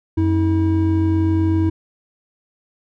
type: tone pair together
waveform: triangle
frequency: 91.35 / 321.8 Hz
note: F#2 / E4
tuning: -22 / -42 cents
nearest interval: octave + minor seventh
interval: 2180 cents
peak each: -15 dBFS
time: 0.17-1.7 s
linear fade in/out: 10 ms
effects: none